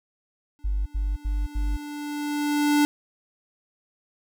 square tone with exponential growth, 293.7 Hz, D4, in tune, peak -17 dBFS, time 0.59-2.85 s, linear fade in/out 0 ms, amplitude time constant 490 ms
sine tone bursts, 49.48 Hz, G1, 17 cents sharp, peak -22 dBFS, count 4, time 0.64-1.769 s, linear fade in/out 10 ms, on 220 ms, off 83 ms
effects none

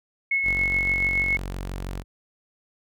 sine tone with tremolo, 2186 Hz, C#7, 25 cents flat, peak -19 dBFS, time 0.31-1.37 s, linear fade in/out 5 ms, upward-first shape sine, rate 7.1 Hz, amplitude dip 35%
sawtooth tone, 46.25 Hz, F#1, in tune, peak -26 dBFS, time 0.43-2.04 s, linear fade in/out 50 ms
effects none

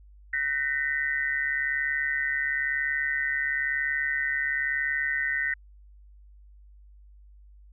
sine tone cluster, 1514 / 1843 / 1984 Hz, F#6 / A#6 / B6, +39 / -20 / +7 cents, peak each -33 / -27 / -30 dBFS, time 0.33-5.54 s, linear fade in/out 5 ms, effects added 50 Hz sine -49 dBFS peak until 7.72 s

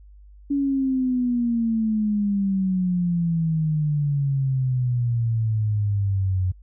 sine exponential sweep, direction down, 284.4 to 90.8 Hz, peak -19 dBFS, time 0.5-6.52 s, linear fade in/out 10 ms, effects added 50 Hz sine -44 dBFS peak until 6.62 s

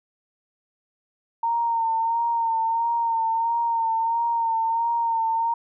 sine tone with vibrato, 918 Hz, A#5, 27 cents flat, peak -20 dBFS, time 1.43-5.54 s, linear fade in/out 5 ms, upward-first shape sine, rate 1.5 Hz, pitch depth 33 cents each way, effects none

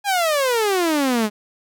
sawtooth exponential sweep, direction down, 830.6 to 204.4 Hz, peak -13 dBFS, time 0.04-1.3 s, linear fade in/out 50 ms, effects none

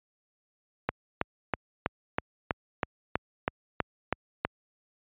click train, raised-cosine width 0.5 ms, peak -10 dBFS, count 12, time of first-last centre 0.89-4.45 s, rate 3.09 Hz, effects high-pass 60 Hz 12 dB/octave + resampled to 8000 Hz

